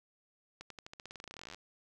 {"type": "accelerating click train", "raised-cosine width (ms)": 0.2, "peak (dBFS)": -29, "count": 26, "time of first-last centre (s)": [0.61, 1.546], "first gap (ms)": 93, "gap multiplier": 0.91, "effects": []}